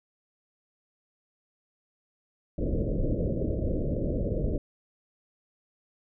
pink low-pass noise, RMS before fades -28 dBFS, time 2.58-4.58 s, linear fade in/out 5 ms, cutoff 610 Hz, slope 96 dB/octave, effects none

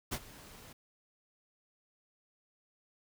pink noise with ADSR envelope, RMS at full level -34 dBFS, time 0.11-0.73 s, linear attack 21 ms, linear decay 55 ms, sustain -19 dB, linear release 7 ms, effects none

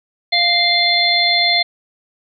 harmonic tone, 697 Hz, F5, 4 cents flat, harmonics 1 / 3 / 5 / 6, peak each -20 / -17 / -18 / -16 dBFS, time 0.32-1.63 s, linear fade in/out 10 ms, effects none

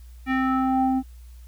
square tone with low-pass filter sweep, 261.9 Hz, C4, 2 cents sharp, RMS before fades -22 dBFS, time 0.26-1.03 s, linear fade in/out 50 ms, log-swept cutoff 2200 to 540 Hz, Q 3.4, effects added 60 Hz sine -41 dBFS peak until 1.47 s + white hiss -60 dBFS RMS until 1.47 s

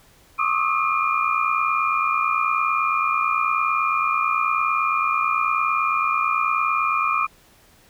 sine tone cluster, 1086 / 1175 / 1235 / 1294 / 2412 Hz, C#6 / D6 / D#6 / E6 / D7, -36 / +1 / -13 / -32 / +46 cents, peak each -25 dBFS, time 0.38-7.27 s, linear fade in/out 20 ms, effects pink hiss -54 dBFS RMS until 7.89 s

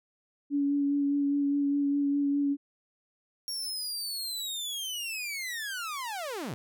sine tone with vibrato, 283.7 Hz, C#4, 40 cents sharp, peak -24 dBFS, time 0.5-2.57 s, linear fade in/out 50 ms, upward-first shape sine, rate 4.9 Hz, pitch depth 15 cents each way
sawtooth linear sweep, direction down, 5580 to 99 Hz, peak -30 dBFS, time 3.48-6.54 s, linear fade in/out 0 ms
effects none

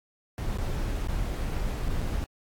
brown noise with dropouts, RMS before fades -29 dBFS, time 0.38-2.24 s, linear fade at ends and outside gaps 0 ms, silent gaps 0.576-0.585 / 1.072-1.084 / 1.883-1.888 / 2.016-2.021 s, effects AAC 64 kbps

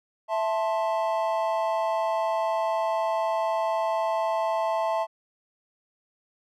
triangle chord, A minor, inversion second, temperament just, 660 / 880 / 1056 Hz, E5 / A5 / C6, +2 / 0 / +16 cents, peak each -24 / -26 / -30 dBFS, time 0.28-5.07 s, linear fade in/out 50 ms, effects none

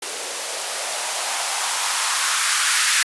violet noise with band-pass filter sweep, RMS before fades -22 dBFS, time 0.02-3.03 s, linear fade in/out 5 ms, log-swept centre 430 to 1600 Hz, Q 2.2, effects resampled to 24000 Hz

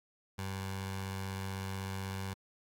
15% pulse tone with notch filter, 96 Hz, G2, 36 cents flat, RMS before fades -39 dBFS, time 0.38-2.34 s, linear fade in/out 10 ms, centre 300 Hz, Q 0.87, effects AAC 64 kbps

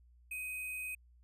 sine tone with sample-and-hold, 2509 Hz, D#7, 14 cents sharp, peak -38 dBFS, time 0.31-0.95 s, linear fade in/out 5 ms, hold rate 11025 Hz, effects added 60 Hz sine -60 dBFS peak until 1.23 s + resampled to 32000 Hz

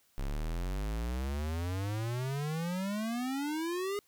square exponential sweep, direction up, 32.97 to 415.3 Hz, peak -33 dBFS, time 0.18-3.99 s, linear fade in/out 0 ms, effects white hiss -69 dBFS RMS until 4.07 s

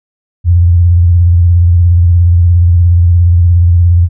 sine tone with vibrato, 86.7 Hz, F2, 12 cents flat, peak -3 dBFS, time 0.44-4.09 s, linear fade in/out 50 ms, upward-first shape sine, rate 17 Hz, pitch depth 65 cents each way, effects none

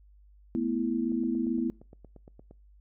sine chord, A suspended second, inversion none, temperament equal, 220 / 246.9 / 329.6 Hz, A3 / B3 / E4, 0 / 0 / 0 cents, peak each -33 / -29 / -31 dBFS, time 0.55-1.7 s, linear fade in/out 0 ms
click train, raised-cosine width 2 ms, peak -36 dBFS, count 13, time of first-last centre 1.12-2.51 s, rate 8.63 Hz
effects noise-tail reverb RT60 0.4 s tail -25 dB re dry + added 50 Hz sine -54 dBFS peak until 2.8 s

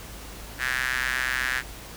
sawtooth tone with high-pass filter, 128.1 Hz, C3, 36 cents flat, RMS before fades -27 dBFS, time 0.58-1.63 s, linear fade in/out 50 ms, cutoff 1700 Hz, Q 5.2, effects added 52 Hz sine -42 dBFS peak until 1.96 s + pink hiss -42 dBFS RMS until 1.96 s

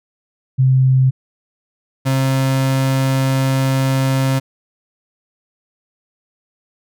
sine / 35% pulse tone pair in turn, 130.81 / 133.48 Hz, C3 / C3, 0 / +35 cents, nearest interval unison, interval 35 cents, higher second, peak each -9 / -12 dBFS, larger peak first, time 0.58-1.11 / 2.05-4.4 s, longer second, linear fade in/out 20 ms, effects none

